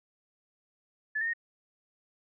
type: tone with pitch steps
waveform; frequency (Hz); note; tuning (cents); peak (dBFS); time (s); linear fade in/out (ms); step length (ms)
sine; 1730 / 1825 / 1858; A6 / A#6 / A#6; -30 / -37 / -6; -28; 1.15-1.336; 10; 62
effects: none